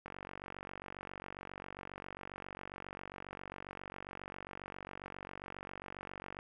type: click train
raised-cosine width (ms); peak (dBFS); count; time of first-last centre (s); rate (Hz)
0.5; -29; 301; 0.06-6.389; 47.4
effects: none